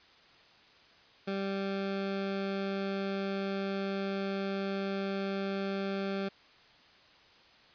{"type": "tone", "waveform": "20% pulse", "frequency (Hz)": 195.7, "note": "G3", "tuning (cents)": -3, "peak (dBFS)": -27, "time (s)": [1.27, 6.29], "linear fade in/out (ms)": 10, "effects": ["white hiss -59 dBFS RMS until 7.74 s", "resampled to 11025 Hz"]}